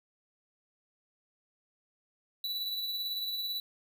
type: tone with tremolo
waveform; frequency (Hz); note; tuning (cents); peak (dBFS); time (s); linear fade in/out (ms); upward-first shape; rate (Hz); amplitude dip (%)
square; 3951; B7; 0; -32; 2.44-3.6; 2; sine; 18; 35
effects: 11-bit